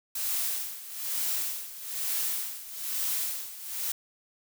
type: noise with tremolo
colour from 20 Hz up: blue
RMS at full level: -29 dBFS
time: 0.15-3.92 s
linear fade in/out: 5 ms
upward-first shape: sine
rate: 1.1 Hz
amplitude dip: 80%
effects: none